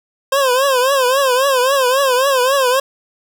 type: tone with vibrato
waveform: 25% pulse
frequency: 526 Hz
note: C5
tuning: 9 cents sharp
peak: -8 dBFS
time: 0.32-2.8 s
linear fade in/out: 5 ms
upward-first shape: triangle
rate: 3.7 Hz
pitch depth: 140 cents each way
effects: none